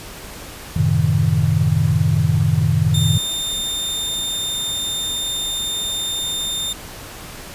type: chord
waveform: sine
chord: F# diminished seventh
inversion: none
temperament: equal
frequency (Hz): 92.5 / 110 / 130.81 / 155.56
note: F#2 / A2 / C3 / Eb3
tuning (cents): 0 / 0 / 0 / 0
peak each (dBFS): -20 / -20 / -20 / -17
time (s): 0.76-3.18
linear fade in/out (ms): 5
type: tone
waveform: sawtooth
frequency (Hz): 3623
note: A7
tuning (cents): +50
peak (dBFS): -18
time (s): 2.94-6.73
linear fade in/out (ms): 5
effects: pink hiss -35 dBFS RMS until 7.54 s + resampled to 32000 Hz